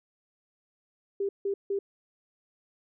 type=tone bursts; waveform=sine; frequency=396.9 Hz; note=G4; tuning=22 cents sharp; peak=-26 dBFS; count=3; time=1.2-1.79 s; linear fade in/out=5 ms; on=90 ms; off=160 ms; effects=none